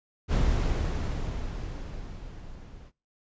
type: noise with level ramp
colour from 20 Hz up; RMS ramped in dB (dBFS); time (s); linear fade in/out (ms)
brown; -22 to -47; 0.28-2.92; 50
effects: noise-tail reverb RT60 0.4 s tail -26 dB re dry + resampled to 16000 Hz